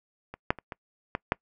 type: clicks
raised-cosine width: 0.5 ms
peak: -24 / -7 / -26 / -21 / -13 / -7 dBFS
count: 6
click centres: 0.34 / 0.505 / 0.587 / 0.722 / 1.151 / 1.321 s
effects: noise-tail reverb RT60 0.1 s tail -26 dB re dry